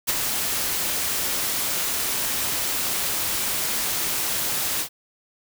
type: noise with ADSR envelope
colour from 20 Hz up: white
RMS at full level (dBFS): -20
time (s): 0.07-4.89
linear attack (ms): 22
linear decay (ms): 27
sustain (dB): -5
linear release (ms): 84
effects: none